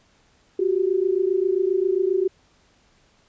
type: tone pair together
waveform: sine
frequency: 362.5 / 390 Hz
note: F#4 / G4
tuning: -35 / -9 cents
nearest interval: minor second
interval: 126 cents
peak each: -21 dBFS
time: 0.59-2.28 s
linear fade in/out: 5 ms
effects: pink hiss -60 dBFS RMS until 3.28 s + resampled to 16000 Hz